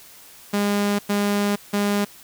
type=tone bursts at uneven times; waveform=sawtooth; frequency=203.8 Hz; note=G#3; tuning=32 cents flat; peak=-15 dBFS; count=3; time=0.53-0.99 / 1.09-1.56 / 1.73-2.05 s; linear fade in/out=10 ms; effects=white hiss -46 dBFS RMS until 2.23 s